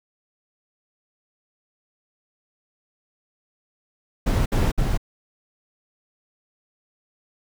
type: noise bursts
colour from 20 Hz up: brown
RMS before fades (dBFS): -20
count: 3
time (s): 4.26-4.976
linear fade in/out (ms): 10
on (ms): 200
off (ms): 58
effects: none